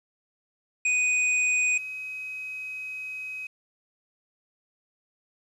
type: tone pair in turn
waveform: square / sine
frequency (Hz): 2489 / 2533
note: D#7 / D#7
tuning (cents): 0 / +30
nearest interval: unison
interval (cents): 30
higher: second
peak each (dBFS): -22 / -33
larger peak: first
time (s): 0.85-1.78 / 1.78-3.47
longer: second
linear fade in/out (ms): 5
effects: resampled to 24000 Hz + 9-bit

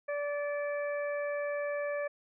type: harmonic tone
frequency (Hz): 580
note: D5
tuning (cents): -22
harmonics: 1 / 2 / 3 / 4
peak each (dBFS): -32 / -44 / -41 / -46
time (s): 0.08-2.08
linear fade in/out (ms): 10
effects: none

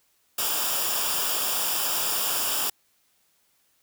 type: noise with comb filter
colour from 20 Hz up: white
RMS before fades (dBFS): -26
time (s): 0.38-2.7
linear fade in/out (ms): 5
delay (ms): 0.48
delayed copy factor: -0.7
effects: white hiss -67 dBFS RMS until 3.82 s

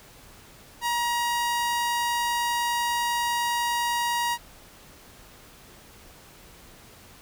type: tone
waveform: sawtooth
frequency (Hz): 950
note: A#5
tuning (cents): +33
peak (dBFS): -20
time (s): 0.81-4.38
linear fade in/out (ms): 50
effects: pink hiss -50 dBFS RMS until 7.21 s

